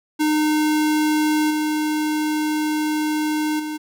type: tone with level steps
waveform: square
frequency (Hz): 305.6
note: D#4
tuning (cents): -31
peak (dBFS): -17 / -20 / -26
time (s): 0.19-3.78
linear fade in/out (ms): 20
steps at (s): 1.5 / 3.59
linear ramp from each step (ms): 10
effects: none